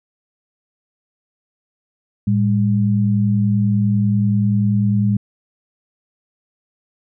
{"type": "tone pair together", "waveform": "sine", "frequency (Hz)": [111.4, 201.6], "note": ["A2", "G3"], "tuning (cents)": [22, 49], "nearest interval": "minor seventh", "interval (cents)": 1027, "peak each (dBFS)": -16, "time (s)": [2.27, 5.17], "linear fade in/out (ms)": 5, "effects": []}